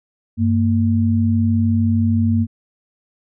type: tone pair together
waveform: sine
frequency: 96.6 / 229.8 Hz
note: G2 / A#3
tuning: -25 / -25 cents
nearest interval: octave + minor third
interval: 1500 cents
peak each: -16 dBFS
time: 0.37-2.47 s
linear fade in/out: 50 ms
effects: none